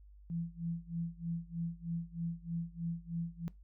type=tone with tremolo; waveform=sine; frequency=168.3 Hz; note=E3; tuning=36 cents sharp; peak=-33 dBFS; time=0.3-3.48 s; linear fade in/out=0 ms; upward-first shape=sine; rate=3.2 Hz; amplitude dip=95%; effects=noise-tail reverb RT60 0.2 s tail -20 dB re dry + added 50 Hz sine -54 dBFS peak until 3.63 s